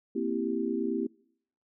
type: chord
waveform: sine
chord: C dominant seventh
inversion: third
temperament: equal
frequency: 233.1 / 261.6 / 329.6 / 392 Hz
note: Bb3 / C4 / E4 / G4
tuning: 0 / 0 / 0 / 0 cents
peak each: -33 dBFS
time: 0.15-1.07 s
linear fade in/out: 10 ms
effects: noise-tail reverb RT60 0.7 s tail -26 dB re dry